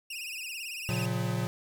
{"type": "tone with vibrato", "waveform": "sawtooth", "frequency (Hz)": 2637, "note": "E7", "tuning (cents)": 0, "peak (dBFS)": -33, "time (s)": [0.1, 1.06], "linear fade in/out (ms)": 5, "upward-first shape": "triangle", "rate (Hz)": 18, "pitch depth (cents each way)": 150}
{"type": "chord", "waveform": "square", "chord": "Bb minor", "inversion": "none", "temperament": "equal with one note detuned", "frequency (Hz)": [116.54, 138.59, 179.21], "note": ["Bb2", "Db3", "F3"], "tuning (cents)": [0, 0, 45], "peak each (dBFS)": [-32, -36, -34], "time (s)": [0.89, 1.47], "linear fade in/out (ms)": 0}
{"effects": []}